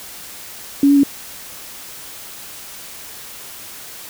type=tone with pitch steps; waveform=sine; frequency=281 / 284.1 / 280.1 Hz; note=C#4 / C#4 / C#4; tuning=+24 / +43 / +18 cents; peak=-8 dBFS; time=0.83-1.034 s; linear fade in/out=2 ms; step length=68 ms; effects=white hiss -35 dBFS RMS until 4.09 s